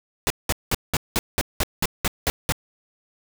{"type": "noise bursts", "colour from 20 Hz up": "pink", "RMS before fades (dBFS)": -21, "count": 11, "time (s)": [0.27, 2.522], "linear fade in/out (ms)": 0, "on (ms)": 32, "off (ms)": 190, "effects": []}